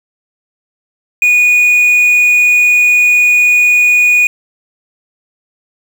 triangle tone with quantisation, 2461 Hz, D#7, 20 cents flat, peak -4 dBFS, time 1.22-4.27 s, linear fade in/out 2 ms, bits 5, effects none

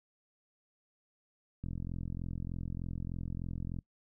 click train, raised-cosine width 5 ms, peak -27 dBFS, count 94, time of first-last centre 1.64-3.788 s, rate 43.3 Hz, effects noise-tail reverb RT60 0.1 s tail -23 dB re dry

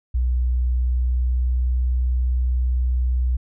sine tone with pitch glide, 61.74 to 62.28 Hz, B1 to B1, 0 to +15 cents, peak -17 dBFS, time 0.14-3.37 s, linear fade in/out 10 ms, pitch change +15 cents, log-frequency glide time 0.65-1.78 s, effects none

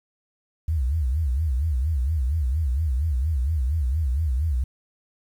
sine tone with vibrato, 71.1 Hz, C#2, 45 cents sharp, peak -20 dBFS, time 0.68-4.64 s, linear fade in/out 5 ms, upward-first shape sine, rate 4.3 Hz, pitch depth 260 cents each way, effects 9-bit

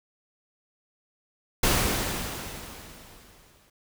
pink noise with exponential decay, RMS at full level -21 dBFS, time 1.63-3.7 s, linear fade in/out 5 ms, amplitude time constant 450 ms, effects none

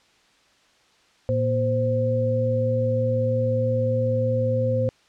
sine tone cluster, 112.9 / 238.4 / 520 Hz, A2 / A#3 / C5, +45 / +39 / -11 cents, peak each -23 / -30 / -22 dBFS, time 1.29-4.89 s, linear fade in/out 0 ms, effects white hiss -59 dBFS RMS until 5.08 s + low-pass 5000 Hz 12 dB/octave

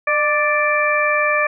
harmonic tone with a mistuned harmonic, 587.3 Hz, D5, in tune, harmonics 1 / 2 / 3 / 4, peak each -20 / -20 / -20 / -20 dBFS, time 0.07-1.47 s, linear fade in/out 5 ms, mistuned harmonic 1, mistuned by +37 cents, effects none

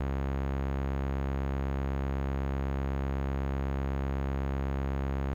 sawtooth tone, 68 Hz, C#2, 33 cents flat, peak -25 dBFS, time 0-5.34 s, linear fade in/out 5 ms, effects low-pass 2000 Hz 12 dB/octave + 11-bit

